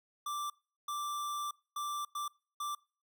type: tone bursts at uneven times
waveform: square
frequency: 1174.7 Hz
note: D6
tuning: in tune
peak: -36 dBFS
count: 5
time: 0.26-0.5 / 0.88-1.51 / 1.76-2.05 / 2.15-2.28 / 2.6-2.75 s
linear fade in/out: 5 ms
effects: noise-tail reverb RT60 0.4 s tail -25 dB re dry